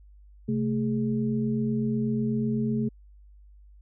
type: tone cluster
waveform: sine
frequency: 132.6 / 220.7 / 413.7 Hz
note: C3 / A3 / G#4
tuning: +23 / +5 / -7 cents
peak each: -30 / -25 / -34 dBFS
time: 0.48-2.89 s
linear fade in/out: 10 ms
effects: added 50 Hz sine -49 dBFS peak until 3.81 s